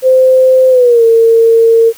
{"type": "tone with pitch glide", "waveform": "sine", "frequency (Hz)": [518, 456.2], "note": ["C5", "A#4"], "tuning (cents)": [-17, -37], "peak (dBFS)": -3, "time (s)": [0.02, 1.93], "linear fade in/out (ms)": 50, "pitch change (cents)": -220, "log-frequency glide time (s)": [0.7, 1.04], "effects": ["white hiss -37 dBFS RMS until 1.97 s"]}